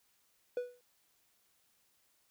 triangle tone with exponential decay, 491.6 Hz, B4, 8 cents flat, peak -28 dBFS, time 0.57-0.81 s, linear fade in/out 2 ms, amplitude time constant 52 ms, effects white hiss -73 dBFS RMS until 2.3 s

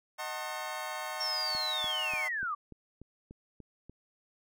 25% pulse chord, D# diminished seventh, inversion none, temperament just, 622.3 / 746.7 / 896 / 1075.3 Hz, D#5 / F#5 / A5 / C6, 0 / +16 / +31 / +47 cents, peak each -38 dBFS, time 0.18-2.29 s, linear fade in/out 20 ms
sine linear sweep, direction down, 5530 to 1129 Hz, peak -31 dBFS, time 1.2-2.55 s, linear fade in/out 10 ms
click train, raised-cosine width 3 ms, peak -35 dBFS, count 9, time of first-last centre 1.55-3.896 s, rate 3.41 Hz
effects none

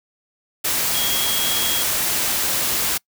sine tone in noise, 3289 Hz, G#7, 18 cents flat, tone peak -24 dBFS, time 0.94-1.83 s, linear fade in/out 10 ms, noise white, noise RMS -21 dBFS, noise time 0.64-2.98 s, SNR -6 dB, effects noise-tail reverb RT60 0.1 s tail -25 dB re dry

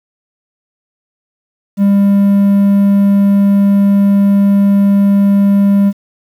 triangle tone, 199.7 Hz, G3, 32 cents sharp, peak -4 dBFS, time 1.77-5.93 s, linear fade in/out 50 ms, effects 7-bit

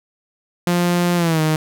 sawtooth tone with pitch glide, 175.3 to 156.17 Hz, F3 to D#3, +7 to +7 cents, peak -11 dBFS, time 0.67-1.56 s, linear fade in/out 2 ms, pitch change -200 cents, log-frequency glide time 1.16-1.41 s, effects none

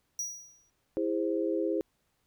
square tone with exponential decay, 5790 Hz, F#8, 38 cents flat, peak -30 dBFS, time 0.19-0.7 s, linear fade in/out 2 ms, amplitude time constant 110 ms
sine chord, E augmented, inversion none, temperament equal with one note detuned, 329.6 / 407.2 / 523.3 Hz, E4 / G#4 / B#4, 0 / -34 / 0 cents, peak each -30 / -32 / -33 dBFS, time 0.97-1.81 s, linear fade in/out 0 ms
effects pink hiss -75 dBFS RMS until 2.26 s

